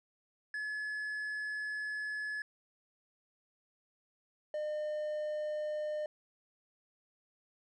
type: tone pair in turn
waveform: triangle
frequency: 1708 / 605.6 Hz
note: G#6 / D#5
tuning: +48 / -47 cents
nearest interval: octave + tritone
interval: 1795 cents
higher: first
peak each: -34 / -32 dBFS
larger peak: second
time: 0.54-2.42 / 4.54-6.06 s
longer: first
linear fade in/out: 2 ms
effects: resampled to 22050 Hz